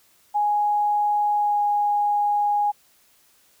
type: tone with pitch glide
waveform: sine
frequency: 830.6 to 825.3 Hz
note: G#5 to G#5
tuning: 0 to -11 cents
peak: -18 dBFS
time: 0.34-2.72 s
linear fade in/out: 20 ms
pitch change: -11 cents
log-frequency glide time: 1.36-1.6 s
effects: white hiss -59 dBFS RMS until 3.6 s